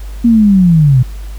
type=linear sweep; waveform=sine; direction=down; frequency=240 to 121.4 Hz; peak=-4 dBFS; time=0.24-1.03 s; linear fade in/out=10 ms; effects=added 50 Hz sine -22 dBFS peak until 1.38 s + pink hiss -40 dBFS RMS until 1.38 s

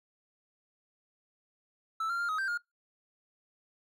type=tone with pitch steps; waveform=triangle; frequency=1318 / 1384 / 1399 / 1264 / 1567 / 1420 Hz; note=E6 / F6 / F6 / D#6 / G6 / F6; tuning=-1 / -16 / +3 / +27 / -1 / +28 cents; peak=-28 dBFS; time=2-2.576 s; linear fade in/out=5 ms; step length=96 ms; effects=noise-tail reverb RT60 0.2 s tail -26 dB re dry

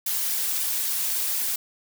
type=noise with flanger; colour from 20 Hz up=blue; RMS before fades=-26 dBFS; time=0.06-1.56 s; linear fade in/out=5 ms; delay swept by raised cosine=1.5 to 4.7 ms; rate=3.6 Hz; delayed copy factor=-0.9; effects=none

